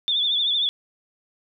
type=tone with vibrato; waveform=sine; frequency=3500 Hz; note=A7; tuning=10 cents flat; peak=-19 dBFS; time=0.08-0.69 s; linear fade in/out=0 ms; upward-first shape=triangle; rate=13 Hz; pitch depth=85 cents each way; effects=none